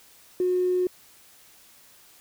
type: tone with tanh clipping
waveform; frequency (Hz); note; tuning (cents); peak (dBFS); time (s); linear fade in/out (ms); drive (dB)
triangle; 363.4; F#4; -31; -20; 0.4-0.87; 2; 2
effects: white hiss -54 dBFS RMS until 2.2 s